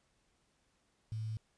sine tone with quantisation, 110 Hz, A2, in tune, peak -36 dBFS, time 1.12-1.37 s, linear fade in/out 0 ms, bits 10, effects pink hiss -75 dBFS RMS until 1.57 s + resampled to 22050 Hz

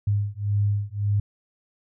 sine beating tone pair, 101.5 / 103.3 Hz, G#2 / G#2, -39 / -9 cents, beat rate 1.8 Hz, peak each -24 dBFS, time 0.07-1.2 s, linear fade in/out 5 ms, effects none

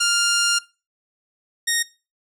10% pulse tone pair in turn, 1400 / 1862.3 Hz, F6 / A#6, +4 / -2 cents, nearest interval perfect fourth, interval 494 cents, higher second, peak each -9 dBFS, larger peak neither, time 0-0.59 / 1.67-1.83 s, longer first, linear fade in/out 10 ms, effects noise-tail reverb RT60 0.3 s tail -20 dB re dry + low-pass 12000 Hz 12 dB/octave

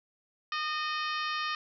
harmonic tone with a mistuned harmonic, 612 Hz, D#5, 29 cents flat, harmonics 2 / 3 / 4 / 5 / 6 / 7 / 8 / 9, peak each -33 / -37 / -39 / -41 / -43 / -44 / -45 / -46 dBFS, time 0.52-1.55 s, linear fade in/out 2 ms, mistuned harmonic 4, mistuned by +46 cents, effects none

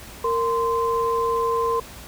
sine tone pair together, 461.8 / 1036.7 Hz, A#4 / C6, -16 / -16 cents, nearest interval octave + major second, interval 1400 cents, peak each -22 dBFS, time 0.24-1.8 s, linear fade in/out 5 ms, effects added 60 Hz sine -46 dBFS peak until 2.07 s + pink hiss -41 dBFS RMS until 2.07 s

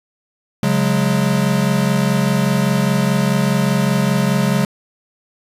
square chord, C# suspended fourth, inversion none, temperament equal with one note detuned, 138.59 / 182.77 / 207.7 Hz, C#3 / F#3 / G#3, 0 / -21 / 0 cents, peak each -19 dBFS, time 0.63-4.65 s, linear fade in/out 2 ms, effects resampled to 32000 Hz

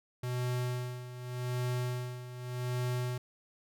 square tone with tremolo, 124.3 Hz, B2, 12 cents sharp, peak -31 dBFS, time 0.23-3.18 s, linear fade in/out 5 ms, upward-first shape sine, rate 0.85 Hz, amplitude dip 75%, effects none

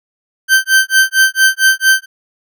40% pulse tone with tremolo, 1554 Hz, G6, 16 cents flat, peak -4 dBFS, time 0.48-2.06 s, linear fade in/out 50 ms, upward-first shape sine, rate 4.4 Hz, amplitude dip 100%, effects none

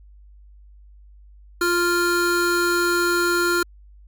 square tone pair together, 349.2 / 1396.8 Hz, F4 / F6, 0 / 0 cents, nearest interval 2 octaves, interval 2400 cents, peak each -21 dBFS, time 1.61-3.63 s, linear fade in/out 5 ms, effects added 50 Hz sine -44 dBFS peak until 4.07 s + MP3 96 kbps

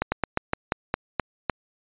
slowing click train, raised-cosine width 0.5 ms, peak -7 dBFS, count 9, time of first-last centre 0.02-1.497 s, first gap 100 ms, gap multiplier 1.17, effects resampled to 8000 Hz

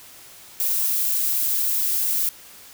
violet noise, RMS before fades -22 dBFS, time 0.6-2.29 s, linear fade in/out 0 ms, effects white hiss -45 dBFS RMS until 2.73 s

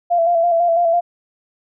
sine tone with vibrato, 682 Hz, F5, 41 cents flat, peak -12 dBFS, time 0.1-1.01 s, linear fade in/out 20 ms, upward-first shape square, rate 6 Hz, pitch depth 37 cents each way, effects none

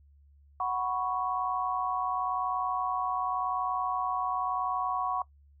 sine chord, F# suspended fourth, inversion none, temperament equal, 740 / 987.8 / 1108.7 Hz, F#5 / B5 / C#6, 0 / 0 / 0 cents, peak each -32 / -35 / -31 dBFS, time 0.6-5.22 s, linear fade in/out 2 ms, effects noise-tail reverb RT60 0.1 s tail -19 dB re dry + added 71 Hz sine -56 dBFS peak until 5.6 s

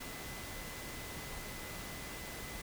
sine tone in noise, 2017 Hz, B6, 36 cents sharp, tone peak -52 dBFS, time 0-2.62 s, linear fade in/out 10 ms, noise pink, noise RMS -45 dBFS, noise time 0-2.62 s, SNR -10 dB, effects none

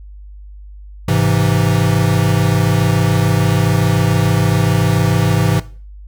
square chord, Ab augmented, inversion none, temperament equal, 103.83 / 130.81 / 164.81 Hz, Ab2 / C3 / E3, 0 / 0 / 0 cents, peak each -17 dBFS, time 1.08-5.6 s, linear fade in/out 5 ms, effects noise-tail reverb RT60 0.4 s tail -17 dB re dry + added 50 Hz sine -32 dBFS peak until 6.07 s

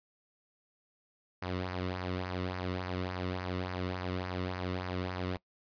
sawtooth tone with flanger, 91.3 Hz, F#2, 23 cents flat, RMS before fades -36 dBFS, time 1.42-5.37 s, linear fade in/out 5 ms, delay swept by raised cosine 0.27 to 1.27 ms, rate 3.5 Hz, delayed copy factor -0.6, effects noise-tail reverb RT60 0.1 s tail -22 dB re dry + resampled to 11025 Hz

